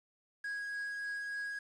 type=tone with tremolo; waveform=triangle; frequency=1651 Hz; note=G#6; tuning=11 cents flat; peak=-34 dBFS; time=0.44-1.59 s; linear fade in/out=5 ms; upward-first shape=triangle; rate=3.4 Hz; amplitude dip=25%; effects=resampled to 24000 Hz + 10-bit